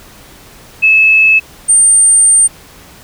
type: tone pair in turn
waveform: sine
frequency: 2600 / 8801 Hz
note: E7 / C#9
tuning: -24 / -13 cents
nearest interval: octave + major sixth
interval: 2111 cents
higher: second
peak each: -4 dBFS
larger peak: neither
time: 0.82-1.4 / 1.68-2.48 s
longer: second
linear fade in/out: 20 ms
effects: pink hiss -38 dBFS RMS until 3.03 s